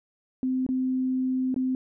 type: tone with dropouts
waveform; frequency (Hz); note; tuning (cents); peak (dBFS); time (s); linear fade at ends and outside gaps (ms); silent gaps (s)
sine; 258.2; C4; -23; -23; 0.43-1.75; 1; 0.665-0.689 / 1.543-1.562
effects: none